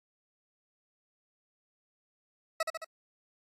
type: tone with echo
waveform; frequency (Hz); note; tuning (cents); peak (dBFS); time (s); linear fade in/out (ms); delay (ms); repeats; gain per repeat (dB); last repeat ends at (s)
20% pulse; 646; E5; -35; -22; 2.6-2.63; 5; 72; 3; -4; 2.846
effects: low-pass 11000 Hz 12 dB/octave + AAC 64 kbps